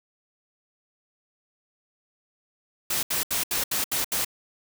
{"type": "noise bursts", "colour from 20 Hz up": "white", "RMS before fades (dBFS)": -26, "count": 7, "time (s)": [2.9, 4.248], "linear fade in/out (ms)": 5, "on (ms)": 130, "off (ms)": 73, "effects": []}